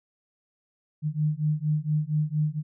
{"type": "beating tone pair", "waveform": "sine", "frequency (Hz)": [150, 154.3], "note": ["D3", "D#3"], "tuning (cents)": [37, -14], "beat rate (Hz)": 4.3, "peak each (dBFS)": -26, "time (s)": [1.02, 2.63], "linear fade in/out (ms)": 50, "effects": []}